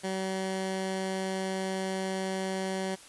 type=tone; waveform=15% pulse; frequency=190 Hz; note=F#3; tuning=46 cents sharp; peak=-24 dBFS; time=0.03-2.96 s; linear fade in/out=20 ms; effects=white hiss -51 dBFS RMS until 3.08 s + resampled to 24000 Hz